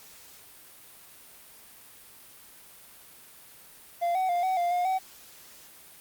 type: tone with pitch steps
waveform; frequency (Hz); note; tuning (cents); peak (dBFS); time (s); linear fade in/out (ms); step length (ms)
triangle; 691 / 751 / 702 / 752 / 698 / 712 / 756; F5 / F#5 / F5 / F#5 / F5 / F5 / F#5; -19 / +26 / +9 / +28 / -1 / +33 / +37; -22; 4.01-4.99; 20; 140
effects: white hiss -51 dBFS RMS until 6 s + Opus 48 kbps